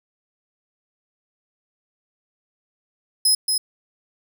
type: tone with echo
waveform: 20% pulse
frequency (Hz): 5100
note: D#8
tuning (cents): +42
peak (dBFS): -9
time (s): 3.25-3.35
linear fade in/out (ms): 5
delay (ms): 230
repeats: 1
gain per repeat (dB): -4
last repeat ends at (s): 3.58
effects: none